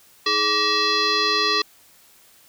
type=tone with frequency modulation; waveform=sine; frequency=2637 Hz; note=E7; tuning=in tune; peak=-17 dBFS; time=0.26-1.62 s; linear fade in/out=5 ms; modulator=739 Hz; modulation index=3; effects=white hiss -53 dBFS RMS until 2.48 s